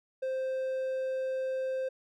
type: tone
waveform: triangle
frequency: 523.3 Hz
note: C5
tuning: in tune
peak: -28 dBFS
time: 0.22-1.89 s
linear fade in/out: 10 ms
effects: none